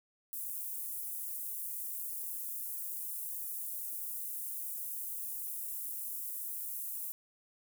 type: high-pass noise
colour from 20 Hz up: pink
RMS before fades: -40 dBFS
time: 0.33-7.12 s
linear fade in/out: 0 ms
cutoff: 11000 Hz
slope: 24 dB/octave
effects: none